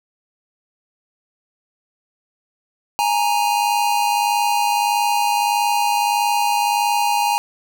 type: tone pair together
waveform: square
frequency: 830 / 931.6 Hz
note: G#5 / A#5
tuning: -1 / -1 cents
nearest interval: major second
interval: 200 cents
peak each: -19 / -20 dBFS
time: 2.99-7.38 s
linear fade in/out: 0 ms
effects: none